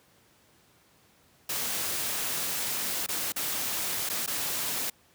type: noise with dropouts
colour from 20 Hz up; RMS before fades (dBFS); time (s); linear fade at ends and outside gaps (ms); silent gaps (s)
white; -31; 1.49-4.9; 5; 3.064-3.086 / 3.322-3.361 / 4.092-4.097 / 4.263-4.275
effects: pink hiss -62 dBFS RMS until 5.14 s + high-pass 80 Hz 12 dB/octave